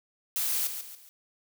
blue noise with echo, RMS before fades -29 dBFS, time 0.36-0.67 s, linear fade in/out 0 ms, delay 140 ms, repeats 3, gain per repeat -8 dB, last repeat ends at 1.09 s, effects none

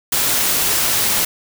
white noise, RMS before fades -17 dBFS, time 0.12-1.25 s, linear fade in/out 5 ms, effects none

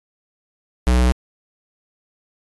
square tone, 61.74 Hz, B1, in tune, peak -13 dBFS, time 0.87-1.12 s, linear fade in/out 0 ms, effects AAC 32 kbps

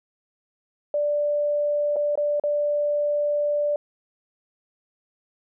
sine tone with dropouts, 587.3 Hz, D5, in tune, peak -20 dBFS, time 0.94-3.76 s, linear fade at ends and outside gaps 2 ms, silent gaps 1.96-1.965 / 2.155-2.175 / 2.398-2.437 s, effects none

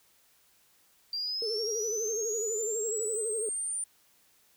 sine linear sweep, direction up, 4699 to 9210 Hz, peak -30 dBFS, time 1.13-3.84 s, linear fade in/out 2 ms
sine tone with vibrato, 440 Hz, A4, in tune, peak -30 dBFS, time 1.42-3.49 s, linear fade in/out 2 ms, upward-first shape sine, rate 12 Hz, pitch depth 100 cents each way
effects tanh soft clip ceiling -25 dBFS + white hiss -65 dBFS RMS until 4.56 s

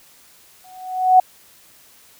sine tone with exponential growth, 742 Hz, F#5, 5 cents sharp, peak -5 dBFS, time 0.64-1.2 s, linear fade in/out 5 ms, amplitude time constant 120 ms, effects white hiss -50 dBFS RMS until 2.19 s

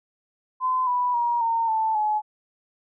sine tone with pitch steps, 1023 / 985.9 / 950.1 / 915.6 / 882.4 / 850.4 Hz, C6 / B5 / A#5 / A#5 / A5 / G#5, -39 / -3 / +33 / -31 / +5 / +41 cents, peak -20 dBFS, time 0.6-2.22 s, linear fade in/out 50 ms, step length 270 ms, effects none

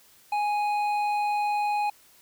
triangle tone with hard clipping, 830.6 Hz, G#5, in tune, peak -25 dBFS, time 0.32-1.9 s, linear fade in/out 5 ms, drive 11 dB, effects white hiss -57 dBFS RMS until 2.21 s

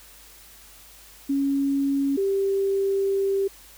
sine tone pair in turn, 277.2 / 392 Hz, C#4 / G4, 0 / 0 cents, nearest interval tritone, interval 600 cents, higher second, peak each -20 dBFS, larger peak neither, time 1.29-2.17 / 2.17-3.48 s, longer second, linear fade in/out 10 ms, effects added 50 Hz sine -55 dBFS peak until 3.77 s + white hiss -49 dBFS RMS until 3.77 s

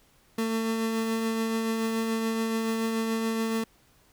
30% pulse tone with tremolo, 224.7 Hz, A3, 37 cents sharp, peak -22 dBFS, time 0.38-3.64 s, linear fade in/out 5 ms, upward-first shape triangle, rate 7 Hz, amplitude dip 30%, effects pink hiss -62 dBFS RMS until 4.12 s

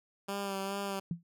10% pulse tone with vibrato, 196.9 Hz, G3, 8 cents sharp, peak -26 dBFS, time 0.28-1 s, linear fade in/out 10 ms, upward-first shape sine, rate 2.4 Hz, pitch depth 29 cents each way
sine tone with exponential decay, 170 Hz, F3, 46 cents flat, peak -28 dBFS, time 1.11-1.23 s, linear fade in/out 2 ms, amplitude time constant 25 ms
effects none

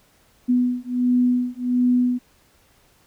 sine beating tone pair, 246.9 / 248.3 Hz, B3 / B3, 0 / +9 cents, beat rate 1.4 Hz, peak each -20 dBFS, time 0.48-2.19 s, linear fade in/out 20 ms, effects pink hiss -58 dBFS RMS until 3.06 s

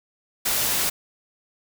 white noise, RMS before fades -23 dBFS, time 0.45-0.9 s, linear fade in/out 10 ms, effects none

